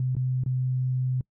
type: tone with dropouts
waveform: sine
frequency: 128.2 Hz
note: C3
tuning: 35 cents flat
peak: -23 dBFS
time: 0-1.21 s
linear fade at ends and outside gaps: 2 ms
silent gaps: 0.152-0.166 / 0.437-0.461 s
effects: noise-tail reverb RT60 0.1 s tail -24 dB re dry